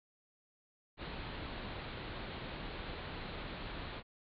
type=low-pass noise; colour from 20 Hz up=pink; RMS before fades=-44 dBFS; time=0.97-4.03 s; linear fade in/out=50 ms; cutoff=4300 Hz; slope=96 dB/octave; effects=none